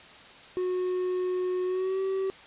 triangle tone with pitch glide, 365.4 to 383.8 Hz, F#4 to G4, -22 to -37 cents, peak -24 dBFS, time 0.57-2.3 s, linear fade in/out 0 ms, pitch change +85 cents, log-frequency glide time 1.65-2 s, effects white hiss -49 dBFS RMS until 2.46 s + resampled to 8000 Hz

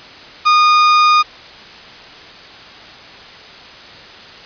40% pulse tone, 1226 Hz, D#6, 26 cents flat, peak -7 dBFS, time 0.45-1.23 s, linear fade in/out 20 ms, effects white hiss -36 dBFS RMS until 4.45 s + resampled to 11025 Hz

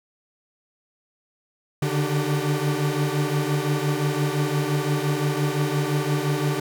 45% pulse tone cluster, 143.5 / 149.3 / 302.7 / 385.2 Hz, D3 / D3 / D#4 / G4, -40 / +29 / -48 / -30 cents, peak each -25 / -26 / -30 / -29 dBFS, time 1.82-6.6 s, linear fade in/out 5 ms, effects none

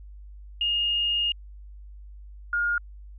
sine tone pair in turn, 2843 / 1421.5 Hz, F7 / F6, +30 / +30 cents, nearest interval octave, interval 1200 cents, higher first, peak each -22 dBFS, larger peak neither, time 0.61-1.32 / 2.53-2.78 s, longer first, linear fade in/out 2 ms, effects added 50 Hz sine -41 dBFS peak until 3.18 s

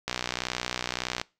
click train, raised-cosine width 0.2 ms, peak -11 dBFS, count 71, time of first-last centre 0.08-1.215 s, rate 61.7 Hz, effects noise-tail reverb RT60 0.3 s tail -24 dB re dry

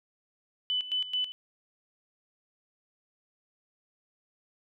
sine tone with tremolo, 2999 Hz, F#7, 23 cents sharp, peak -26 dBFS, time 0.7-1.32 s, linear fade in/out 0 ms, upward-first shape square, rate 4.6 Hz, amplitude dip 75%, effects none

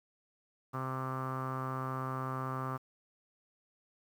sawtooth tone with low-pass filter, 130.81 Hz, C3, in tune, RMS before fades -37 dBFS, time 0.73-2.78 s, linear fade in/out 20 ms, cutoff 1200 Hz, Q 7.1, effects 10-bit

